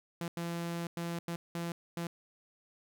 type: tone bursts at uneven times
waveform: sawtooth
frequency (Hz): 170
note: F3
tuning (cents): -46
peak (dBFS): -31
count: 6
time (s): 0.21-0.28 / 0.37-0.87 / 0.97-1.19 / 1.28-1.36 / 1.55-1.72 / 1.97-2.07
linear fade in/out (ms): 2
effects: 12-bit